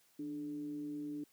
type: tone with frequency modulation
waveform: sine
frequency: 295.1 Hz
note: D4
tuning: 8 cents sharp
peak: -39 dBFS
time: 0.19-1.24 s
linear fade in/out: 5 ms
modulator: 135 Hz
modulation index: 0.32
effects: white hiss -70 dBFS RMS until 1.32 s + high-pass 60 Hz 12 dB/octave